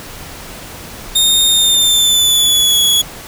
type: tone with pitch glide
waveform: sawtooth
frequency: 3672 to 3367 Hz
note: A#7 to G#7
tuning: -27 to +23 cents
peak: -6 dBFS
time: 1.15-3.02 s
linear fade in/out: 10 ms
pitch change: -150 cents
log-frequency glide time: 1.49-2.79 s
effects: pink hiss -31 dBFS RMS until 3.27 s